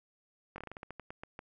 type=slowing click train; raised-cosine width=0.5 ms; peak=-28 dBFS; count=13; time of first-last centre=0.56-1.391 s; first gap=21 ms; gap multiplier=1.2; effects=none